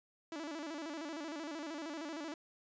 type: tone with vibrato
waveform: sawtooth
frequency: 308.5 Hz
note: D#4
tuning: 15 cents flat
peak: -37 dBFS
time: 0.32-2.34 s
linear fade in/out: 2 ms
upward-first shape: square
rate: 13 Hz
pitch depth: 110 cents each way
effects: resampled to 16000 Hz